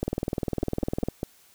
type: two click trains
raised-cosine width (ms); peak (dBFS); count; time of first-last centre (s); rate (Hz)
2; -14 / -13; 4 / 22; 0.63-1.231 / 0.03-1.085; 4.99 / 19.9
effects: white hiss -58 dBFS RMS until 1.54 s